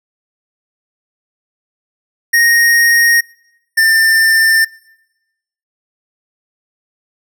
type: tone pair in turn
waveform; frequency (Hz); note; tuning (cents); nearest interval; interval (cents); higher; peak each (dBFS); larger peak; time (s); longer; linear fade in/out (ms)
square; 1864.7 / 1792.4; A#6 / A6; 0 / +32; minor second; 68; first; -8; neither; 2.33-3.21 / 3.77-4.65; neither; 10
effects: noise-tail reverb RT60 1.0 s tail -25 dB re dry